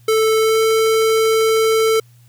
square tone with pitch glide, 440 to 443.6 Hz, A4 to A4, 0 to +14 cents, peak -13 dBFS, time 0.08-2 s, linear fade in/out 5 ms, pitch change +14 cents, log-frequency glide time 0.39-0.59 s, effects added 120 Hz sine -45 dBFS peak until 2.28 s + white hiss -57 dBFS RMS until 2.28 s

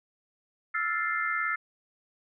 sine chord, F major seventh, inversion third, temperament equal, 1318.5 / 1396.9 / 1760 / 2093 Hz, E6 / F6 / A6 / C7, 0 / 0 / 0 / 0 cents, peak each -32 / -33 / -32 / -32 dBFS, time 0.74-1.56 s, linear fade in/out 10 ms, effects none

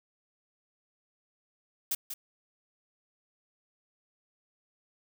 blue noise with echo, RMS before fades -30 dBFS, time 1.91-1.95 s, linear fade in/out 5 ms, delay 190 ms, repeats 1, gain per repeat -8 dB, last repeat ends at 2.14 s, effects none

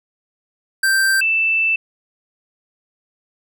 square / sine tone pair in turn, 1568 / 2650 Hz, G6 / E7, 0 / +9 cents, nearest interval major sixth, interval 909 cents, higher second, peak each -14 dBFS, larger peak neither, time 0.83-1.21 / 1.21-1.76 s, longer second, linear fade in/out 5 ms, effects none

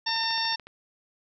harmonic tone, 906 Hz, A#5, 50 cents flat, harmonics 1 / 2 / 3 / 4 / 5 / 6, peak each -31 / -33 / -37 / -33 / -34 / -29 dBFS, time 0.06-0.56 s, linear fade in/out 10 ms
click train, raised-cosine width 0.3 ms, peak -28 dBFS, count 9, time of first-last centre 0.09-0.67 s, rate 13.8 Hz
effects none

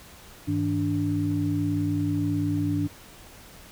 sine tone cluster, 101.4 / 159.9 / 291.1 Hz, G#2 / D#3 / D4, -41 / +48 / -15 cents, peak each -28 / -30 / -25 dBFS, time 0.47-2.88 s, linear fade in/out 20 ms, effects pink hiss -48 dBFS RMS until 3.71 s

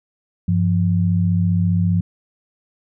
sine tone pair together, 98 / 173.08 Hz, G2 / F3, 0 / -15 cents, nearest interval minor seventh, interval 985 cents, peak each -17 dBFS, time 0.48-2.01 s, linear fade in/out 5 ms, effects none

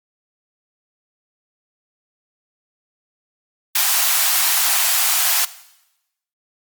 white high-pass noise, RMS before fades -17 dBFS, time 3.75-5.45 s, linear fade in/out 5 ms, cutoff 660 Hz, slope 96 dB/octave, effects noise-tail reverb RT60 0.9 s tail -17 dB re dry + Opus 32 kbps

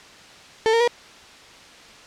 35% pulse tone with pitch steps, 444 / 461 / 478.6 Hz, A4 / A#4 / A#4, +16 / -19 / +46 cents, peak -14 dBFS, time 0.66-0.876 s, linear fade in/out 0 ms, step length 72 ms, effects white hiss -45 dBFS RMS until 2.06 s + low-pass 5000 Hz 12 dB/octave

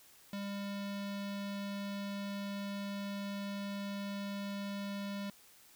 square tone with low-pass filter, 200.3 Hz, G3, 38 cents sharp, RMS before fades -40 dBFS, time 0.33-5.3 s, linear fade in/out 2 ms, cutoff 4300 Hz, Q 1.7, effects white hiss -61 dBFS RMS until 5.75 s

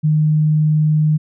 sine tone, 153.5 Hz, D#3, 23 cents flat, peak -11 dBFS, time 0.03-1.18 s, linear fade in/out 20 ms, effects none

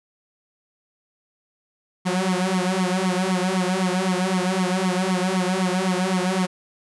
sawtooth tone with flanger, 185 Hz, F#3, in tune, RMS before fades -22 dBFS, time 2.05-6.47 s, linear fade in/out 20 ms, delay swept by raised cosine 0.9 to 4.2 ms, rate 3.9 Hz, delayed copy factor +1, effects resampled to 24000 Hz

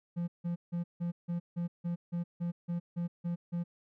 triangle tone bursts, 172.5 Hz, F3, 21 cents flat, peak -29 dBFS, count 13, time 0.16-3.64 s, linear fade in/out 20 ms, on 120 ms, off 160 ms, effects none

